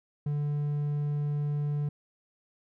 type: tone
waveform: triangle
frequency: 146.5 Hz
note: D3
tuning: 4 cents flat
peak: -25 dBFS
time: 0.26-1.89 s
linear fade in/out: 5 ms
effects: none